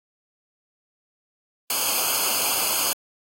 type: noise with comb filter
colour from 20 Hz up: white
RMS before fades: -23 dBFS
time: 1.7-2.93 s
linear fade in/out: 2 ms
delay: 0.53 ms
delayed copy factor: -0.9
effects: AAC 48 kbps